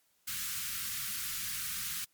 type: band-stop noise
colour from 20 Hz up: white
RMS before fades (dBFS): -37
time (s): 0.27-2.05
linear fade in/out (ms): 10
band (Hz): 210 to 1200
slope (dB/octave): 48
effects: white hiss -72 dBFS RMS until 2.13 s + MP3 96 kbps